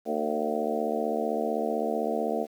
harmonic tone with a mistuned harmonic, 75.7 Hz, D#2, 47 cents flat, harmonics 3 / 4 / 5 / 6 / 7 / 8 / 9 / 10, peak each -33 / -36 / -36 / -31 / -36 / -36 / -32 / -36 dBFS, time 0.05-2.47 s, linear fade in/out 50 ms, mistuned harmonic 8, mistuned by -23 cents, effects 9-bit

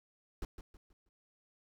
brown noise with echo, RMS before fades -38 dBFS, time 0.42-0.45 s, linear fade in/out 2 ms, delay 160 ms, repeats 4, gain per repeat -9 dB, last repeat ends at 1.09 s, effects none

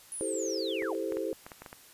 sine linear sweep, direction down, 10560 to 406.9 Hz, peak -36 dBFS, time 0.12-0.95 s, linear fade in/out 0 ms
sine chord, A minor seventh, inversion second, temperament equal, 329.6 / 392 / 440 / 523.3 Hz, E4 / G4 / A4 / C5, 0 / 0 / 0 / 0 cents, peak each -36 dBFS, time 0.21-1.33 s, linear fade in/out 0 ms
clicks, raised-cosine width 0.5 ms, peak -28 dBFS, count 8, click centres 0.823 / 1.122 / 1.17 / 1.465 / 1.518 / 1.62 / 1.662 / 1.729 s
effects white hiss -55 dBFS RMS until 1.93 s + resampled to 32000 Hz

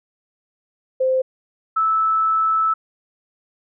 sine tone pair in turn, 520 / 1310.3 Hz, C5 / E6, -11 / -11 cents, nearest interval octave + major third, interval 1600 cents, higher second, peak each -15 dBFS, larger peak neither, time 1-1.22 / 1.76-2.74 s, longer second, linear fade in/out 10 ms, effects none

